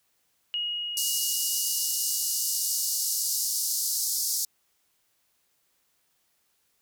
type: tone with exponential decay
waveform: sine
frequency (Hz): 2884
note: F#7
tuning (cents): -45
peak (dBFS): -26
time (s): 0.54-4.04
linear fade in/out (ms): 0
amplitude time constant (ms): 760
type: band-pass noise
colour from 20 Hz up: pink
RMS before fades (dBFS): -28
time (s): 0.97-4.45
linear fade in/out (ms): 2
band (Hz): 4700 to 16000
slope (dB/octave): 48
effects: white hiss -71 dBFS RMS until 6.81 s